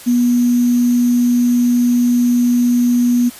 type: tone with sample-and-hold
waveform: sine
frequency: 242.9 Hz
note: B3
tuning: 29 cents flat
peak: -10 dBFS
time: 0.06-3.3 s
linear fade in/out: 20 ms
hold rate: 6300 Hz
effects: white hiss -36 dBFS RMS until 3.39 s + resampled to 32000 Hz